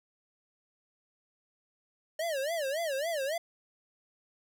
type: tone with vibrato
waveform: square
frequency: 601 Hz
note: D5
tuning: 40 cents sharp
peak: -31 dBFS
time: 2.19-3.38 s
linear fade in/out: 5 ms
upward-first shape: sine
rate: 3.6 Hz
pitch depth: 220 cents each way
effects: none